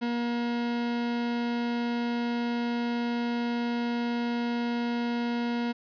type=tone; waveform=40% pulse; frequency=237.8 Hz; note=A#3; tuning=35 cents sharp; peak=-26 dBFS; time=0.01-5.73 s; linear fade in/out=20 ms; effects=resampled to 11025 Hz + 11-bit